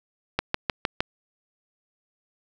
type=click train; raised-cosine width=0.3 ms; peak=-6 dBFS; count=5; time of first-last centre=0.39-1.005 s; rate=6.5 Hz; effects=none